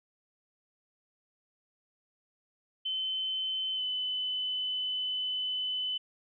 sine tone with pitch glide, 3062 to 3016 Hz, G7 to F#7, -41 to +32 cents, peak -30 dBFS, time 2.85-5.98 s, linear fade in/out 10 ms, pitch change -27 cents, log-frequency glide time 3.75-3.82 s, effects none

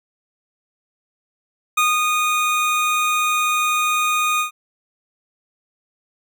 25% pulse tone with ADSR envelope, 1233 Hz, D#6, 16 cents flat, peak -10 dBFS, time 1.77-4.51 s, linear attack 9 ms, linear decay 200 ms, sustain -3 dB, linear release 110 ms, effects none

